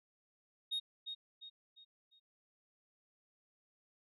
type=tone with echo; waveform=sine; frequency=3729 Hz; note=A#7; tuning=in tune; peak=-32 dBFS; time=0.71-0.8 s; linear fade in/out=20 ms; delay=350 ms; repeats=4; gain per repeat=-8 dB; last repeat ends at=2.2 s; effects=tanh soft clip ceiling -33 dBFS